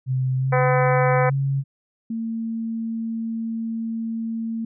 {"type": "tone with pitch glide", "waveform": "sine", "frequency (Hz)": [129.7, 137.25], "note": ["C3", "C#3"], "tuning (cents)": [-15, -17], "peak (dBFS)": -19, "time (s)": [0.06, 1.64], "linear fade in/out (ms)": 50, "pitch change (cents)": 98, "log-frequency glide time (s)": [0.37, 0.63]}
{"type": "harmonic tone", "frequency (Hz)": 253, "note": "B3", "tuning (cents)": 42, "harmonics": [2, 3, 4, 5, 6, 7, 8, 9], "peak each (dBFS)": [-20, -24, -26, -28, -30, -31, -32, -33], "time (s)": [0.52, 1.3], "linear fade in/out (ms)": 10}
{"type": "tone", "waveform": "sine", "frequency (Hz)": 226.4, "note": "A3", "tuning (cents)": 50, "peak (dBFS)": -24, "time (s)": [2.1, 4.65], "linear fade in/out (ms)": 5}
{"effects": []}